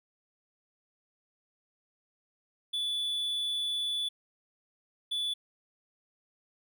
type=tone bursts at uneven times; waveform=triangle; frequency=3458 Hz; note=A7; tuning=31 cents flat; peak=-28 dBFS; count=2; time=2.73-4.09 / 5.11-5.34 s; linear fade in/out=10 ms; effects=none